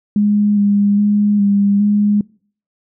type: tone with pitch steps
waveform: sine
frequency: 207 / 203 / 206.6 / 201.1 / 206.6 Hz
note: G#3 / G#3 / G#3 / G3 / G#3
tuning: -5 / -39 / -9 / +44 / -9 cents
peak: -10 dBFS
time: 0.16-2.21 s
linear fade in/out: 2 ms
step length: 410 ms
effects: noise-tail reverb RT60 0.5 s tail -25 dB re dry